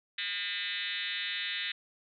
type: tone with frequency modulation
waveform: sine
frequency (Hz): 2776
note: F7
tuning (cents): -11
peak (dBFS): -32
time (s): 0.18-1.72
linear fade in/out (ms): 5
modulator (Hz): 193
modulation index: 5.8
effects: none